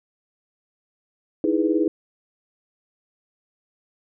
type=chord; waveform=sine; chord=E major seventh; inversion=third; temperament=equal; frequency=311.1 / 329.6 / 415.3 / 493.9 Hz; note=D#4 / E4 / G#4 / B4; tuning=0 / 0 / 0 / 0 cents; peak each=-22 / -22 / -24 / -27 dBFS; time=1.44-1.88 s; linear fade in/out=2 ms; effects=none